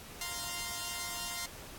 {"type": "chord", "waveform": "5% pulse", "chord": "F suspended fourth", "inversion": "none", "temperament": "equal", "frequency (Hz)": [698.5, 932.3, 1046.5], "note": ["F5", "Bb5", "C6"], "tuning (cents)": [0, 0, 0], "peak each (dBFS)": [-30, -31, -28], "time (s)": [0.21, 1.46], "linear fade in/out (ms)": 2, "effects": ["pink hiss -49 dBFS RMS until 1.78 s", "AAC 64 kbps"]}